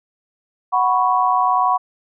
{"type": "chord", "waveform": "sine", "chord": "F# suspended fourth", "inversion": "none", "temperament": "equal", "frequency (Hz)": [740, 987.8, 1108.7], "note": ["F#5", "B5", "C#6"], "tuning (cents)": [0, 0, 0], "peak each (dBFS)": -18, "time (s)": [0.72, 1.78], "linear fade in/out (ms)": 20, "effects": []}